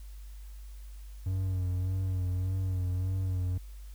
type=tone with vibrato; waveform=triangle; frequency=92.5 Hz; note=F#2; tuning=in tune; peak=-26 dBFS; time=1.26-3.58 s; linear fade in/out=5 ms; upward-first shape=sine; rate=1.7 Hz; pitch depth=40 cents each way; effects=added 50 Hz sine -42 dBFS peak until 3.94 s + white hiss -61 dBFS RMS until 3.94 s